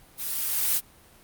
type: noise with level ramp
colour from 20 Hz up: blue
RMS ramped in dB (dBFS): -32 to -22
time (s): 0.17-0.81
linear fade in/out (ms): 50
effects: pink hiss -54 dBFS RMS until 1.23 s + Opus 32 kbps